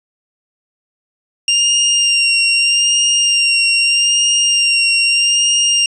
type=tone with vibrato; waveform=25% pulse; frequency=2791 Hz; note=F7; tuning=2 cents flat; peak=-7 dBFS; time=1.48-5.86 s; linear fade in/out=2 ms; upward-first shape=sine; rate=0.8 Hz; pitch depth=24 cents each way; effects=resampled to 22050 Hz